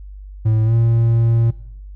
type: tone with pitch glide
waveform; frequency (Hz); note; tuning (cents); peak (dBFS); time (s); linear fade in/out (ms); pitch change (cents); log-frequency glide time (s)
triangle; 109.8 to 115.26; A2 to A#2; -3 to -19; -10; 0.45-1.51; 10; +84; 0.64-0.74
effects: noise-tail reverb RT60 0.7 s tail -19 dB re dry + added 49 Hz sine -32 dBFS peak until 1.95 s